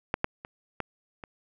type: clicks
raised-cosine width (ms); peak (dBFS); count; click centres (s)
0.5; -10 / -9 / -24 / -15 / -25; 5; 0.141 / 0.244 / 0.449 / 0.803 / 1.238
effects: none